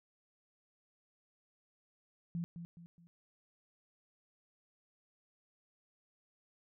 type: tone with echo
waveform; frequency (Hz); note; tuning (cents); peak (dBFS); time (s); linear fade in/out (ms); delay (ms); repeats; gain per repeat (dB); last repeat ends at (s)
sine; 170.3; F3; -43; -35; 2.35-2.44; 0; 210; 3; -8; 3.07
effects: none